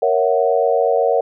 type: chord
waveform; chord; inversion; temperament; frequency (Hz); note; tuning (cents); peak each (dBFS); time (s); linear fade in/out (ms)
sine; F# dominant seventh; first; equal; 466.2 / 554.4 / 659.3 / 740; A#4 / C#5 / E5 / F#5; 0 / 0 / 0 / 0; -17 / -18 / -20 / -20; 0.02-1.21; 5
effects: none